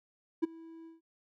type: tone with ADSR envelope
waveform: triangle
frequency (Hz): 327.6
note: E4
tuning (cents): -11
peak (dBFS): -21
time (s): 0.42-1.01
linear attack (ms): 18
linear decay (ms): 16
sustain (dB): -24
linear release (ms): 150
effects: none